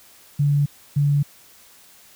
sine tone pair in turn, 143.9 / 143.9 Hz, D3 / D3, -35 / -35 cents, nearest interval unison, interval 0 cents, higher neither, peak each -15 dBFS, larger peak neither, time 0.39-0.66 / 0.96-1.23 s, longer neither, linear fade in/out 10 ms, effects white hiss -50 dBFS RMS until 2.15 s

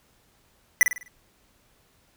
square tone with echo, 1975.5 Hz, B6, in tune, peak -13 dBFS, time 0.81-0.83 s, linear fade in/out 0 ms, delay 50 ms, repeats 5, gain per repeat -7 dB, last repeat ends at 1.08 s, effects pink hiss -63 dBFS RMS until 2.16 s

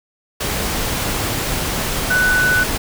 sine tone in noise, 1491 Hz, F#6, 13 cents sharp, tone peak -13 dBFS, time 2.1-2.64 s, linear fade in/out 10 ms, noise pink, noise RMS -21 dBFS, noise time 0.4-2.78 s, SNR +5 dB, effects none

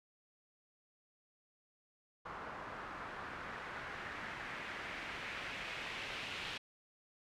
white noise with low-pass filter sweep, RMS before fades -45 dBFS, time 2.25-6.58 s, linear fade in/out 10 ms, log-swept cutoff 1200 to 2900 Hz, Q 1.8, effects none

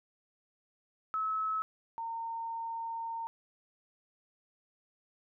sine tone pair in turn, 1294 / 915 Hz, E6 / A#5, -32 / -32 cents, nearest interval tritone, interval 600 cents, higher first, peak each -30 / -35 dBFS, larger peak first, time 1.14-1.62 / 1.98-3.27 s, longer second, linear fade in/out 0 ms, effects none

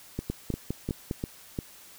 two click trains, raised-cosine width 3 ms, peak -16 / -17 dBFS, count 5 / 5, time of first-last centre 0.3-1.111 / 0.19-1.589 s, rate 4.93 / 2.86 Hz, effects white hiss -51 dBFS RMS until 1.98 s

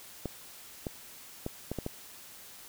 clicks, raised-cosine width 2 ms, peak -20 dBFS, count 6, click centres 0.257 / 0.868 / 1.464 / 1.716 / 1.787 / 1.864 s, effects white hiss -50 dBFS RMS until 2.68 s

